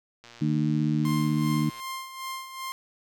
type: click train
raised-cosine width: 0.2 ms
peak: -30 dBFS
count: 185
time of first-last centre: 0.24-1.799 s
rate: 118 Hz
type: harmonic tone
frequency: 76 Hz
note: D#2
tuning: 40 cents flat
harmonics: 2 / 3 / 4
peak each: -25 / -27 / -28 dBFS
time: 0.41-1.7 s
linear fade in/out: 10 ms
type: tone with tremolo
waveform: sawtooth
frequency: 1055 Hz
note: C6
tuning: 14 cents sharp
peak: -28 dBFS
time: 1.05-2.72 s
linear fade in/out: 0 ms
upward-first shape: sine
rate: 2.6 Hz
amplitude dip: 65%
effects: none